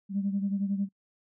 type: beating tone pair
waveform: sine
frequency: 196.7 / 207.7 Hz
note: G3 / G#3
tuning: +6 / 0 cents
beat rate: 11 Hz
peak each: -27 / -33 dBFS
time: 0.09-0.89 s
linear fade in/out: 50 ms
effects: noise-tail reverb RT60 0.1 s tail -26 dB re dry + tanh soft clip ceiling -19 dBFS